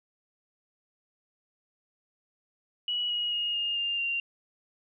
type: tone with pitch steps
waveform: sine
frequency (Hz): 2928 / 2896 / 2864 / 2833 / 2802 / 2772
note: F#7 / F#7 / F7 / F7 / F7 / F7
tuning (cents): -19 / -38 / +43 / +24 / +5 / -14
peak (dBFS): -27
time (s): 2.88-4.2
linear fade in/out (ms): 2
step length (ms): 220
effects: none